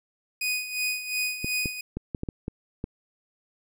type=tone with tremolo; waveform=sawtooth; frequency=2488 Hz; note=D#7; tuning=1 cent flat; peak=-21 dBFS; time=0.41-1.81 s; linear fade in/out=5 ms; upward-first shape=sine; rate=2.8 Hz; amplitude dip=70%
type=clicks; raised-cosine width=3 ms; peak=-17 dBFS; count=8; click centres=1.445 / 1.658 / 1.97 / 2.148 / 2.234 / 2.288 / 2.481 / 2.841 s
effects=none